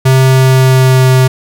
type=tone with pitch glide; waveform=square; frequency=131.5 to 129.69 Hz; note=C3 to C3; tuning=+9 to -15 cents; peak=-5 dBFS; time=0.05-1.28 s; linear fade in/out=10 ms; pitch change=-24 cents; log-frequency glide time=0.22-1.11 s; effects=none